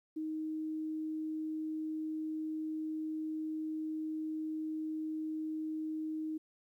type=tone; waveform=sine; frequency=313 Hz; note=D#4; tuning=10 cents sharp; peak=-35 dBFS; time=0.16-6.38 s; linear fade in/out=10 ms; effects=12-bit